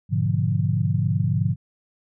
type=chord; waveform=sine; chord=G# diminished seventh; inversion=none; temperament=equal; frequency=103.83 / 123.47 / 146.83 / 174.61 Hz; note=G#2 / B2 / D3 / F3; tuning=0 / 0 / 0 / 0 cents; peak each=-23 / -25 / -24 / -26 dBFS; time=0.09-1.56 s; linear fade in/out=50 ms; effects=none

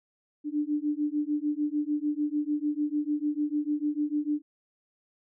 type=beating tone pair; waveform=sine; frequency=293.7 / 300.4 Hz; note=D4 / D4; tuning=0 / +39 cents; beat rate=6.7 Hz; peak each=-29 dBFS; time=0.44-4.42 s; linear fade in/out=50 ms; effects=none

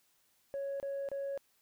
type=tone bursts; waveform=sine; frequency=554.4 Hz; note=C#5; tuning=in tune; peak=-33 dBFS; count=3; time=0.54-1.376 s; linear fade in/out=0 ms; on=260 ms; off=28 ms; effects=tanh soft clip ceiling -33 dBFS + white hiss -72 dBFS RMS until 1.61 s

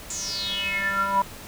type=tone with band-pass filter sweep; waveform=square; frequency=197 Hz; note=G3; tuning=9 cents sharp; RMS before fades=-26 dBFS; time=0.1-1.22 s; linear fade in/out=2 ms; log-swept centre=7400 to 920 Hz; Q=9; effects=pink hiss -41 dBFS RMS until 1.47 s

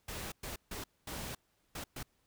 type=noise bursts at uneven times; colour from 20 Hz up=pink; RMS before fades=-42 dBFS; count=6; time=0.08-0.32 / 0.43-0.56 / 0.71-0.84 / 1.07-1.35 / 1.75-1.84 / 1.96-2.03 s; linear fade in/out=5 ms; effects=pink hiss -75 dBFS RMS until 2.26 s

